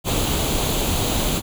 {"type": "noise with comb filter", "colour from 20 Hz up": "pink", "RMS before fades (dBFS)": -21, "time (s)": [0.04, 1.42], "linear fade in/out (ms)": 50, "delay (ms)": 0.28, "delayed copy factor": 0.55, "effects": []}